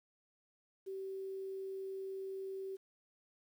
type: tone with quantisation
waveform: sine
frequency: 384.9 Hz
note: G4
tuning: 32 cents flat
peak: -40 dBFS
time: 0.86-2.77 s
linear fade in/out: 20 ms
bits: 11
effects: none